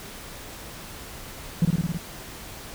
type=tone with echo; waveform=sine; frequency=168.2 Hz; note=E3; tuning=35 cents sharp; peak=-13 dBFS; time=1.62-1.65 s; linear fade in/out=2 ms; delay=54 ms; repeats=6; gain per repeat=-2 dB; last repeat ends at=1.974 s; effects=tanh soft clip ceiling -14 dBFS + pink hiss -40 dBFS RMS until 2.74 s